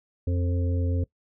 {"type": "harmonic tone with a mistuned harmonic", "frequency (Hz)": 87.9, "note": "F2", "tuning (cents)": 12, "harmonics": [1, 3, 5, 6], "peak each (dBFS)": [-23, -33, -37, -39], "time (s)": [0.27, 1.04], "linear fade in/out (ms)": 5, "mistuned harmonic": 1, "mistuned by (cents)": -33, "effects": ["noise-tail reverb RT60 0.1 s tail -20 dB re dry"]}